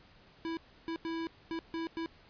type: tone bursts at uneven times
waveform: square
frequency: 329.1 Hz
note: E4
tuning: 3 cents flat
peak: -35 dBFS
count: 6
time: 0.45-0.57 / 0.88-0.96 / 1.05-1.27 / 1.51-1.59 / 1.74-1.87 / 1.97-2.06 s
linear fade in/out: 0 ms
effects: pink hiss -60 dBFS RMS until 2.29 s + resampled to 11025 Hz